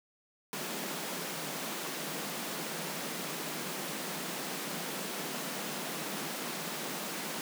pink high-pass noise, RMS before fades -38 dBFS, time 0.53-7.41 s, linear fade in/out 0 ms, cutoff 150 Hz, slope 96 dB/octave, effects none

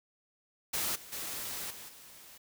white noise with level steps, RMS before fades -33 / -50 / -39 / -47 / -53 dBFS, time 0.73-2.38 s, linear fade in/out 10 ms, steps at 0.95 / 1.12 / 1.7 / 1.88 s, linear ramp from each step 10 ms, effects none

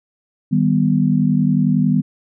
sine chord, Eb augmented, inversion none, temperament equal, 155.56 / 196 / 246.9 Hz, Eb3 / G3 / B3, 0 / 0 / 0 cents, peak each -17 dBFS, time 0.51-2.02 s, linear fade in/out 20 ms, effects none

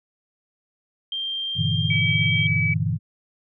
sine tone with pitch glide, 3175 to 3195 Hz, G7 to G7, +21 to +32 cents, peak -25 dBFS, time 1.12-2.47 s, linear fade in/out 2 ms, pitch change +11 cents, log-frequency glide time 1.46-1.92 s
sine chord, E half-diminished seventh, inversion first, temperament just, 98.89 / 118.67 / 148.33 / 164.81 Hz, G2 / Bb2 / D3 / E3, +16 / +31 / +18 / 0 cents, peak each -26 dBFS, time 1.55-2.99 s, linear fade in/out 50 ms
sine tone, 2288 Hz, D7, 46 cents flat, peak -21 dBFS, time 1.9-2.74 s, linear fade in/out 5 ms
effects none

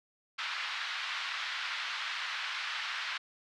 pink band-pass noise, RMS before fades -37 dBFS, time 0.38-3.18 s, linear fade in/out 10 ms, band 1200 to 4200 Hz, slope 24 dB/octave, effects none

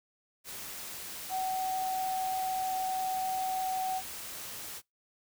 sine tone in noise, 753 Hz, F#5, 30 cents sharp, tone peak -30 dBFS, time 1.29-4.02 s, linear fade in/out 50 ms, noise white, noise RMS -42 dBFS, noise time 0.44-4.82 s, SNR +9 dB, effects noise-tail reverb RT60 0.2 s tail -26 dB re dry

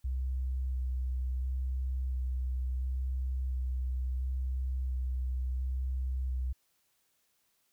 sine tone with vibrato, 64 Hz, C2, 38 cents flat, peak -30 dBFS, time 0.04-6.53 s, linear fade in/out 10 ms, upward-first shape square, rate 0.72 Hz, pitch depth 13 cents each way, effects white hiss -74 dBFS RMS until 7.72 s

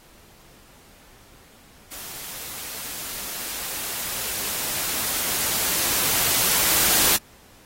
white noise with level ramp, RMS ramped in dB -37 to -18 dBFS, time 1.91-7.17 s, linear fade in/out 10 ms, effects pink hiss -52 dBFS RMS until 7.65 s + AAC 48 kbps

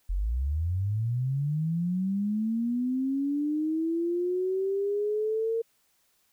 sine linear sweep, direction up, 41.68 to 459.6 Hz, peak -25 dBFS, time 0.09-5.62 s, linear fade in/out 10 ms, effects white hiss -69 dBFS RMS until 6.32 s

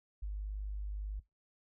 sine tone, 50.8 Hz, G#1, 38 cents flat, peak -36 dBFS, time 0.22-1.2 s, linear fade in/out 10 ms, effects noise-tail reverb RT60 0.2 s tail -21 dB re dry

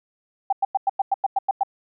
sine tone bursts, 784 Hz, G5, in tune, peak -16 dBFS, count 10, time 0.5-1.634 s, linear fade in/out 5 ms, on 27 ms, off 96 ms, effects none

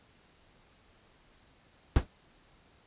brown noise with exponential decay, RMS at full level -18 dBFS, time 1.96-2.07 s, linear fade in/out 1 ms, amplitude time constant 22 ms, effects pink hiss -63 dBFS RMS until 2.86 s + resampled to 8000 Hz

